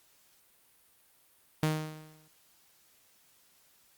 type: tone with exponential decay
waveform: sawtooth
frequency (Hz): 155.4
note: D#3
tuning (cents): -2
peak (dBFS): -20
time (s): 1.63-2.28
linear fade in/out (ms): 0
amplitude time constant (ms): 140
effects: white hiss -65 dBFS RMS until 3.97 s + Opus 48 kbps